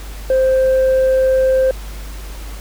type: tone with tanh clipping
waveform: sine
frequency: 523.3 Hz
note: C5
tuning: in tune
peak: -11 dBFS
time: 0.3-1.71 s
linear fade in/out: 2 ms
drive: 1 dB
effects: added 50 Hz sine -27 dBFS peak until 2.6 s + pink hiss -37 dBFS RMS until 2.6 s